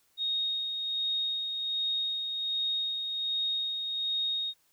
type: tone with tremolo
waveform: sine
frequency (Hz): 3729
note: A#7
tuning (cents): 0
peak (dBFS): -27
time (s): 0.17-4.54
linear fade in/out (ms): 50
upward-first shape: sine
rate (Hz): 1.3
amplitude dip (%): 40
effects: white hiss -69 dBFS RMS until 4.72 s